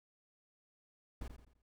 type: noise with echo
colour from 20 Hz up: brown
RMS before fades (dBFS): -42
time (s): 1.21-1.28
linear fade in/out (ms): 5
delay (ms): 85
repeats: 4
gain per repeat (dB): -8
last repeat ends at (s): 1.62
effects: none